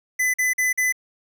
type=tone bursts; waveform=square; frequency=2009 Hz; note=B6; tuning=29 cents sharp; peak=-19 dBFS; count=4; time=0.19-0.925 s; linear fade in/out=10 ms; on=150 ms; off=45 ms; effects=none